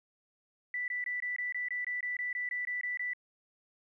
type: tone bursts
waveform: sine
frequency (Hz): 1975.5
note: B6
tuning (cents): 0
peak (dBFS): -32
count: 15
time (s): 0.74-3.134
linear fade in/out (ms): 2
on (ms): 140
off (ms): 21
effects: 12-bit